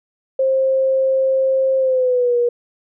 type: tone with pitch glide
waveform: sine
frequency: 530 to 480.4 Hz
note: C5 to B4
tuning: +22 to -48 cents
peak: -13 dBFS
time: 0.39-2.49 s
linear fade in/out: 5 ms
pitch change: -170 cents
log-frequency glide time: 1.78-2.37 s
effects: none